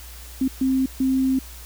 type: tone bursts at uneven times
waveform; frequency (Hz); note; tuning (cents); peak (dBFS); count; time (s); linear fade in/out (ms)
sine; 263.2; C4; +10; -17; 3; 0.41-0.48 / 0.61-0.86 / 1-1.39; 5
effects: added 60 Hz sine -39 dBFS peak until 1.65 s + white hiss -43 dBFS RMS until 1.65 s